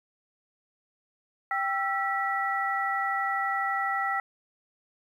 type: tone cluster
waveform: sine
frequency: 786 / 1334 / 1946 Hz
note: G5 / E6 / B6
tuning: +4 / +20 / -26 cents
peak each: -30 dBFS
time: 1.51-4.2 s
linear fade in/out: 2 ms
effects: 10-bit